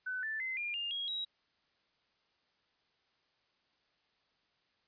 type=tone with pitch steps; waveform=sine; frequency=1507 / 1761.3 / 2059 / 2406 / 2812 / 3287 / 3842 Hz; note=F#6 / A6 / C7 / D7 / F7 / G#7 / B7; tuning=+31 / +1 / -28 / +41 / +11 / -19 / -48 cents; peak=-35 dBFS; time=0.06-1.25 s; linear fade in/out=10 ms; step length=170 ms; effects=white hiss -75 dBFS RMS until 4.87 s + resampled to 11025 Hz